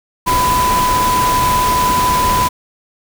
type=tone in noise; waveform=sine; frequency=998 Hz; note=B5; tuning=18 cents sharp; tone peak=-12 dBFS; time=0.26-2.49 s; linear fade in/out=20 ms; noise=pink; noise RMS=-19 dBFS; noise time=0.26-2.49 s; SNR=+4 dB; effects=none